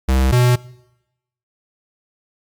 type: tone pair in turn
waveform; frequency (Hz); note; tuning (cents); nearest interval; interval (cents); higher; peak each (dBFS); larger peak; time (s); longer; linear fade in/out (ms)
square; 65.41 / 123.48; C2 / B2; 0 / 0; major seventh; 1100; second; -13 / -11; second; 0.08-0.32 / 0.32-0.56; neither; 10
effects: noise-tail reverb RT60 0.9 s tail -22 dB re dry + MP3 96 kbps